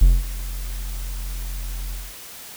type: tone with ADSR envelope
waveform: triangle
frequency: 43.65 Hz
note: F1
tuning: in tune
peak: -5 dBFS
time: 0.01-2.15 s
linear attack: 11 ms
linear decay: 210 ms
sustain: -19 dB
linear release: 230 ms
effects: white hiss -39 dBFS RMS until 2.56 s